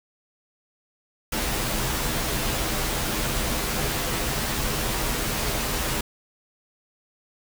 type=noise with comb filter; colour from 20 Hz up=pink; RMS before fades=-26 dBFS; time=1.32-6.01 s; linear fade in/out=5 ms; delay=11 ms; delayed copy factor=-0.6; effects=none